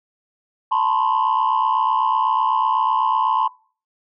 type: tone cluster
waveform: sine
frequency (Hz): 885 / 1003 / 1071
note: A5 / B5 / C6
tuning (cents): +10 / +26 / +40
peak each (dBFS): -19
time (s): 0.71-3.48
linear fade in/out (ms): 10
effects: noise-tail reverb RT60 0.4 s tail -22 dB re dry + tanh soft clip ceiling -11 dBFS